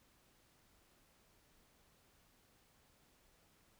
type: silence
effects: pink hiss -71 dBFS RMS until 3.79 s